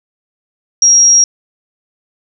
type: tone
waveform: sine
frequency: 5640 Hz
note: F8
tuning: 16 cents sharp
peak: -4 dBFS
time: 0.82-1.24 s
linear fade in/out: 2 ms
effects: none